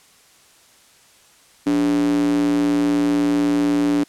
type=tone with high-pass filter; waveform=square; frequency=58 Hz; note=A#1; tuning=8 cents flat; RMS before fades=-18 dBFS; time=1.66-4.04 s; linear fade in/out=10 ms; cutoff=270 Hz; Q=8.2; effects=white hiss -52 dBFS RMS until 4.08 s + low-pass 10000 Hz 12 dB/octave